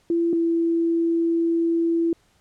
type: tone pair in turn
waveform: sine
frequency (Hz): 337.5 / 333.8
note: E4 / E4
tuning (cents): +41 / +22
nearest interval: unison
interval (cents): 19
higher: first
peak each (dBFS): -18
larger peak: neither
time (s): 0.1-0.33 / 0.33-2.13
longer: second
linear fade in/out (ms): 2
effects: pink hiss -62 dBFS RMS until 2.4 s + low-pass 10000 Hz 12 dB/octave